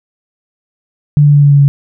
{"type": "tone with pitch steps", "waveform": "sine", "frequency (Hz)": [146.83, 145.65, 144.47, 143.31, 142.16, 141.01], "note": ["D3", "D3", "D3", "D3", "C#3", "C#3"], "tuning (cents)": [0, -14, -28, -42, 44, 30], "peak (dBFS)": -3, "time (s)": [1.17, 1.68], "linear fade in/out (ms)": 0, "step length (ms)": 85, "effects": []}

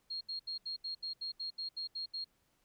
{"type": "tone bursts", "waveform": "sine", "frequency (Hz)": 4254, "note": "C8", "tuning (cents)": 28, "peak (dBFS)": -37, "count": 12, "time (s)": [0.1, 2.245], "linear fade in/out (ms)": 10, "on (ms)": 110, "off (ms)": 75, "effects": ["pink hiss -75 dBFS RMS until 2.64 s"]}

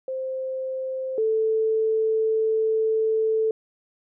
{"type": "tone pair in turn", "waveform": "sine", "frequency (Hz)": [523.3, 440.8], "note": ["C5", "A4"], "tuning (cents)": [0, 3], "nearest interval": "minor third", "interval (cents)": 297, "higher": "first", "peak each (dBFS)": [-26, -19], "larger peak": "second", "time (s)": [[0.08, 1.18], [1.18, 3.51]], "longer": "second", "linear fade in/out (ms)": 2, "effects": []}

